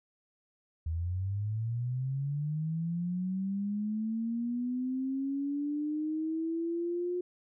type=linear sweep; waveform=sine; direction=up; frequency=78.6 to 359.4 Hz; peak=-30 dBFS; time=0.86-7.21 s; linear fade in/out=5 ms; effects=none